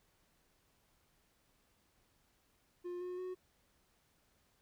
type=tone with pitch steps; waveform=triangle; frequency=354.3 / 360.9 / 367.6 Hz; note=F4 / F#4 / F#4; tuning=+25 / -43 / -11 cents; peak=-38 dBFS; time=2.84-3.35 s; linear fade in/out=20 ms; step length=170 ms; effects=pink hiss -74 dBFS RMS until 4.61 s